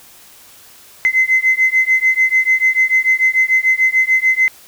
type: beating tone pair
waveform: sine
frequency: 2051 / 2057.8 Hz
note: C7 / C7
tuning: -35 / -29 cents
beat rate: 6.8 Hz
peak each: -13 dBFS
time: 1.05-4.48 s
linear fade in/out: 0 ms
effects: tanh soft clip ceiling -4 dBFS + white hiss -43 dBFS RMS until 4.67 s